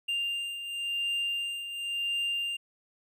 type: beating tone pair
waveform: triangle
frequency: 2794 / 2794.94 Hz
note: F7 / F7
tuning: 0 / +1 cents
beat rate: 0.94 Hz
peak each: -36 / -29 dBFS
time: 0.08-2.57 s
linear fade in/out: 10 ms
effects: none